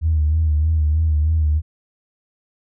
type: tone with vibrato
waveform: sine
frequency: 77.78 Hz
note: D#2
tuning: in tune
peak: -13 dBFS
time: 0.01-1.62 s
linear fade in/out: 50 ms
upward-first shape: sine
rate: 3.2 Hz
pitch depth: 62 cents each way
effects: tanh soft clip ceiling -9 dBFS

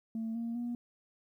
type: tone with pitch steps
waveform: sine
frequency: 224.7 / 232.1 / 239.7 Hz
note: A3 / A#3 / A#3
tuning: +37 / -7 / +48 cents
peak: -32 dBFS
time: 0.15-0.75 s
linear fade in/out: 2 ms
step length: 200 ms
effects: tanh soft clip ceiling -31 dBFS + 12-bit

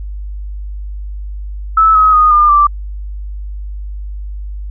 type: tone with pitch steps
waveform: sine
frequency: 1307 / 1272 / 1237.9 / 1204.8 / 1172.5 Hz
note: E6 / D#6 / D#6 / D6 / D6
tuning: -15 / +38 / -9 / +44 / -3 cents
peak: -5 dBFS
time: 1.77-2.67 s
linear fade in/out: 5 ms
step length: 180 ms
effects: added 50 Hz sine -21 dBFS peak until 4.7 s

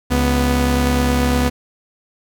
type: tone pair together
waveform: sawtooth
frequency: 69.34 / 246.9 Hz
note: C#2 / B3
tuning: +1 / 0 cents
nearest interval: octave + minor seventh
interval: 2199 cents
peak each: -13 dBFS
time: 0.1-1.5 s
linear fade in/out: 20 ms
effects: none

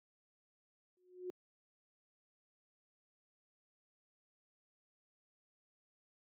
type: tone with exponential growth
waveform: sine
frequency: 363.4 Hz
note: F#4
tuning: 31 cents flat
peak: -37 dBFS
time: 0.97-1.3 s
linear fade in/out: 0 ms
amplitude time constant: 70 ms
effects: high-pass 200 Hz 12 dB/octave

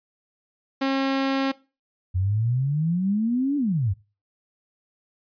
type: tone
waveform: sawtooth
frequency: 270 Hz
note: C#4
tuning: 45 cents flat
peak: -17 dBFS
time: 0.81-1.52 s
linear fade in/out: 10 ms
type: exponential two-way sweep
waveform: sine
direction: up then down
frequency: 88.8 to 294.9 to 88.8 Hz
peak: -20 dBFS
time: 2.14-3.94 s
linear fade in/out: 20 ms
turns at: 3.57 s
effects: noise-tail reverb RT60 0.3 s tail -20 dB re dry + resampled to 11025 Hz

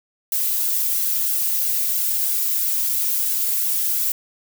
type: noise with flanger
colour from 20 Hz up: violet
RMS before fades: -21 dBFS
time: 0.32-4.12 s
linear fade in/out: 2 ms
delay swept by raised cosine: 1.6 to 2.7 ms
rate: 3 Hz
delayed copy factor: -0.75
effects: none

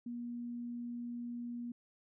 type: tone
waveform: sine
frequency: 239.3 Hz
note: A#3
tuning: 46 cents sharp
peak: -39 dBFS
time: 0.06-1.72 s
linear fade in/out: 5 ms
effects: none

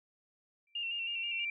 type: tone with exponential growth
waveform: sine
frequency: 2349 Hz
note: D7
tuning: in tune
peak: -32 dBFS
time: 0.67-1.5 s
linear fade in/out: 2 ms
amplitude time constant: 180 ms
type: tone with vibrato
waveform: sine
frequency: 2768 Hz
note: F7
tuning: 16 cents flat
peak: -34 dBFS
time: 0.75-1.45 s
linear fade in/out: 5 ms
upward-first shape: square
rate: 6.2 Hz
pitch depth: 34 cents each way
effects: none

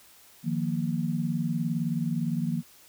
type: chord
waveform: sine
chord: Eb suspended second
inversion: none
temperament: just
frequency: 155.56 / 175.01 / 233.3 Hz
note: Eb3 / F3 / Bb3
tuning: 0 / +4 / +2 cents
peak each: -30 dBFS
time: 0.43-2.63 s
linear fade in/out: 50 ms
effects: white hiss -55 dBFS RMS until 2.88 s

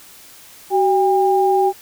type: tone pair together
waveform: sine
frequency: 378.6 / 802.2 Hz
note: F#4 / G5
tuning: +40 / +40 cents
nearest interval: octave + minor second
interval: 1300 cents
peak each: -15 dBFS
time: 0.7-1.73 s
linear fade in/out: 50 ms
effects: white hiss -43 dBFS RMS until 1.81 s

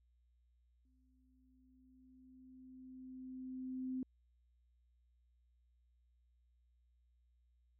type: tone with exponential growth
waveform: sine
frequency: 258.1 Hz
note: C4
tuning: 23 cents flat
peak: -37 dBFS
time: 0.85-4.03 s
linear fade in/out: 2 ms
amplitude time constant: 690 ms
effects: added 60 Hz sine -70 dBFS peak until 7.79 s

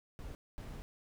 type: noise bursts at uneven times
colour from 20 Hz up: brown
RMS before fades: -45 dBFS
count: 2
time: 0.19-0.35 / 0.58-0.82 s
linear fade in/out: 0 ms
effects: none

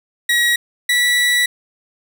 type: tone pair in turn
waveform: 30% pulse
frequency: 1909 / 1951.4 Hz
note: A#6 / B6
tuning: +41 / -21 cents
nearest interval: unison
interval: 38 cents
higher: second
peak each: -10 dBFS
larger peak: neither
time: 0.29-0.56 / 0.89-1.46 s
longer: second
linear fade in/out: 5 ms
effects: none

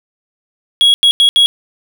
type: tone bursts at uneven times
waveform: triangle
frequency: 3322 Hz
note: G#7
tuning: in tune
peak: -4 dBFS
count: 4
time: 0.81-0.94 / 1.03-1.11 / 1.2-1.29 / 1.36-1.46 s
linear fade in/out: 0 ms
effects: none

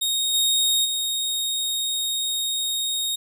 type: tone with level steps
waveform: sawtooth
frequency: 3729 Hz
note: A#7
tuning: in tune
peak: -18 / -15 / -20 dBFS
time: 0.01-3.16 s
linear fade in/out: 10 ms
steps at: 0.33 / 0.84 s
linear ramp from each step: 20 ms
effects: none

